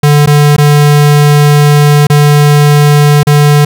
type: tone with dropouts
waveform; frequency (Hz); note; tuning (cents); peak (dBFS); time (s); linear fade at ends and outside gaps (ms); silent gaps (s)
square; 146.83; D3; 0; -3; 0.03-3.65; 5; 0.261-0.272 / 0.565-0.581 / 2.07-2.099 / 3.232-3.269
effects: none